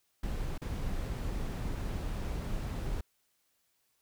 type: noise with dropouts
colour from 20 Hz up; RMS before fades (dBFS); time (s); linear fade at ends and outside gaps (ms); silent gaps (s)
brown; -35; 0.23-3.01; 5; 0.579-0.616
effects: white hiss -75 dBFS RMS until 4.01 s